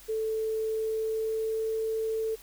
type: tone with pitch glide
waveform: sine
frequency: 440 to 443.3 Hz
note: A4 to A4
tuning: 0 to +13 cents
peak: -27 dBFS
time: 0.08-2.36 s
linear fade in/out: 20 ms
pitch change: +13 cents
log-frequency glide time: 0.67-1.79 s
effects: added 42 Hz sine -55 dBFS peak until 2.42 s + white hiss -52 dBFS RMS until 2.42 s